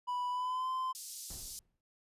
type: tone with pitch glide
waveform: triangle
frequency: 987 to 1032.5 Hz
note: B5 to C6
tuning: -1 to -23 cents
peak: -31 dBFS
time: 0.07-0.93 s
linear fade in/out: 20 ms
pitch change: +78 cents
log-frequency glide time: 0.3-0.69 s
type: band-pass noise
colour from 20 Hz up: pink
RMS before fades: -46 dBFS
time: 0.95-1.59 s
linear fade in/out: 0 ms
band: 4900 to 13000 Hz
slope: 24 dB/octave
type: noise with exponential decay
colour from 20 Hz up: brown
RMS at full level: -44 dBFS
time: 1.3-1.81 s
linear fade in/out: 1 ms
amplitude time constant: 110 ms
effects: resampled to 32000 Hz